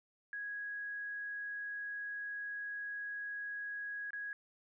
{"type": "tone with dropouts", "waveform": "sine", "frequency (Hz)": 1659, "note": "G#6", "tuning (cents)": -2, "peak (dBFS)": -39, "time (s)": [0.33, 4.33], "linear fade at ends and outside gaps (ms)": 1, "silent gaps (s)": [4.106, 4.132], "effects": []}